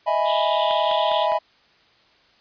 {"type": "chord", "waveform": "triangle", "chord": "E major seventh", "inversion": "third", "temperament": "equal", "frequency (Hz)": [622.3, 659.3, 830.6, 987.8], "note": ["D#5", "E5", "G#5", "B5"], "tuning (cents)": [0, 0, 0, 0], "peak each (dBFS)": -22, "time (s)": [0.06, 1.39], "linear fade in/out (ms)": 20}
{"type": "band-pass noise", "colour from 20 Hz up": "white", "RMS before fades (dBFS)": -31, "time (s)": [0.24, 1.28], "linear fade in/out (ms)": 50, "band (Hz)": [2900, 3600], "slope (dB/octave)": 96}
{"type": "click train", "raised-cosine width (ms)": 0.3, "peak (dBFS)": -18, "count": 4, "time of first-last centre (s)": [0.71, 1.32], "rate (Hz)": 4.92}
{"effects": ["white hiss -57 dBFS RMS until 2.4 s", "resampled to 11025 Hz"]}